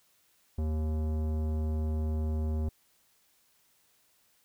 sine tone with tanh clipping, 77.78 Hz, D#2, in tune, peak -30 dBFS, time 0.58-2.69 s, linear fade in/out 5 ms, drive 16 dB, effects white hiss -68 dBFS RMS until 4.44 s

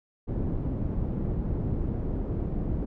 pink low-pass noise, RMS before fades -29 dBFS, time 0.27-2.86 s, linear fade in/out 20 ms, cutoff 310 Hz, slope 12 dB/octave, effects none

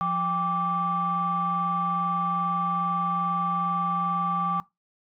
sine tone cluster, 174.8 / 795 / 1167 Hz, F3 / G5 / D6, +2 / +24 / -11 cents, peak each -30 / -30 / -24 dBFS, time 0.01-4.6 s, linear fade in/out 0 ms, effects noise-tail reverb RT60 0.2 s tail -20 dB re dry + tanh soft clip ceiling -17 dBFS

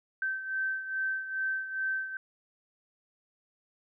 sine beating tone pair, 1548 / 1550.4 Hz, G6 / G6, -22 / -20 cents, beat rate 2.4 Hz, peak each -31 / -37 dBFS, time 0.22-2.17 s, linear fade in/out 2 ms, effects none

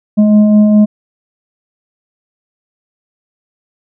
sine tone with frequency modulation, 211.4 Hz, G#3, 31 cents sharp, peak -4 dBFS, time 0.17-0.86 s, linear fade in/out 20 ms, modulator 418 Hz, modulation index 0.42, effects none

